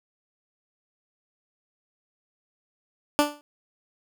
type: tone with exponential decay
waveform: 15% pulse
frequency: 293.6 Hz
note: D4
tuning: in tune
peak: -8 dBFS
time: 3.19-3.41 s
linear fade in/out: 0 ms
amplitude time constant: 46 ms
effects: none